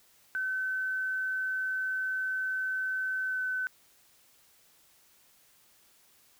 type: tone with pitch glide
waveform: sine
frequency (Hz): 1525 to 1514.5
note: G6 to F#6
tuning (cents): -48 to +40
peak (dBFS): -29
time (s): 0.35-3.67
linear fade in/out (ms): 0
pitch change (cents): -12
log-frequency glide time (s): 3.25-3.4
effects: white hiss -63 dBFS RMS until 6.39 s